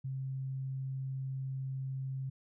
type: tone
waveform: sine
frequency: 133.2 Hz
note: C3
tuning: 31 cents sharp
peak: -35 dBFS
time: 0.04-2.3 s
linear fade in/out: 10 ms
effects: none